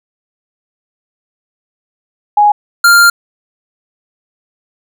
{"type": "tone pair in turn", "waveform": ["sine", "square"], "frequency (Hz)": [830.6, 1396.9], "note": ["G#5", "F6"], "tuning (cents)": [0, 0], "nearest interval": "major sixth", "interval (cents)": 900, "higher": "second", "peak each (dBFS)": -4, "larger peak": "neither", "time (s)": [[2.37, 2.52], [2.84, 3.1]], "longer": "second", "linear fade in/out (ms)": 5, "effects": []}